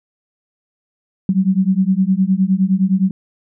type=beating tone pair; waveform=sine; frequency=185 / 194.7 Hz; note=F#3 / G3; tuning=0 / -12 cents; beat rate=9.7 Hz; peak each=-15 dBFS; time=1.29-3.11 s; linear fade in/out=2 ms; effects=none